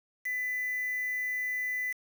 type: tone with quantisation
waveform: sine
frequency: 2000 Hz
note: B6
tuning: 21 cents sharp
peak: -30 dBFS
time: 0.25-1.93 s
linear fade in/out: 10 ms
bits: 7
effects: none